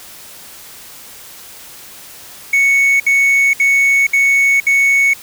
triangle tone bursts, 2217 Hz, C#7, in tune, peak -7 dBFS, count 5, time 2.53-5.136 s, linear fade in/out 5 ms, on 470 ms, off 64 ms, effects white hiss -36 dBFS RMS until 5.22 s

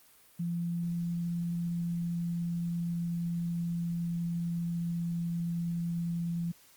sine tone with pitch glide, 171.3 to 170.02 Hz, F3 to F3, -33 to -46 cents, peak -30 dBFS, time 0.39-6.52 s, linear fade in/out 10 ms, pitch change -13 cents, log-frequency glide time 1.34-5.19 s, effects white hiss -60 dBFS RMS until 6.76 s + Opus 32 kbps

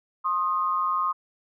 sine tone pair together, 1061.2 / 1242 Hz, C6 / D#6, +24 / -3 cents, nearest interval minor third, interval 273 cents, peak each -25 dBFS, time 0.24-1.13 s, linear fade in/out 20 ms, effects none

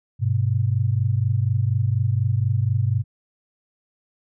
sine tone pair together, 101.3 / 125.44 Hz, G#2 / B2, -43 / +27 cents, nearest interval major third, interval 370 cents, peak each -20 / -21 dBFS, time 0.19-3.04 s, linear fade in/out 50 ms, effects none

